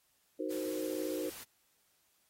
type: chord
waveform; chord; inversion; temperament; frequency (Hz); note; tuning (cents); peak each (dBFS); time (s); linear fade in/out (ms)
sine; C half-diminished seventh; first; equal; 311.1 / 370 / 466.2 / 523.3; Eb4 / Gb4 / Bb4 / C5; 0 / 0 / 0 / 0; -38 / -40 / -41 / -40; 0.39-1.3; 10
type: noise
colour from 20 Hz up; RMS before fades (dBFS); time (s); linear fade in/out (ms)
white; -48; 0.5-1.44; 10
effects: white hiss -73 dBFS RMS until 2.29 s + AAC 48 kbps